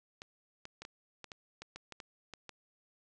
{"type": "clicks", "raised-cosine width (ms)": 0.2, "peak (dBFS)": -28, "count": 12, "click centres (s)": [0.219, 0.654, 0.82, 0.851, 1.243, 1.318, 1.62, 1.76, 1.923, 2.002, 2.337, 2.493], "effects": ["resampled to 22050 Hz"]}